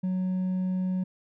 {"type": "tone with hard clipping", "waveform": "sine", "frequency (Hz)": 185, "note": "F#3", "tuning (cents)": 0, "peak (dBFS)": -26, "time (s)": [0.03, 1.04], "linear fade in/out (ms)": 10, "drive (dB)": 2, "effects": []}